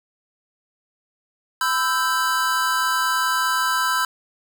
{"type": "chord", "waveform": "square", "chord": "E minor", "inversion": "second", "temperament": "equal with one note detuned", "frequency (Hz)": [1005, 1318.5, 1568], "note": ["B5", "E6", "G6"], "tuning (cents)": [30, 0, 0], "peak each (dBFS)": -24, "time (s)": [1.61, 4.05], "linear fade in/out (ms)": 2, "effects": []}